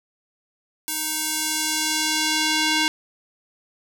square tone with band-pass filter sweep, 311.1 Hz, D#4, in tune, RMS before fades -23 dBFS, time 0.88-2.88 s, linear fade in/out 0 ms, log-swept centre 12000 to 3500 Hz, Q 0.82, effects none

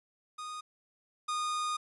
45% pulse tone pair in turn, 1236 / 1227.5 Hz, D#6 / D#6, -12 / -24 cents, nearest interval unison, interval 12 cents, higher first, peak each -39 / -31 dBFS, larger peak second, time 0.38-0.61 / 1.28-1.77 s, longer second, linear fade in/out 10 ms, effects resampled to 24000 Hz + 11-bit

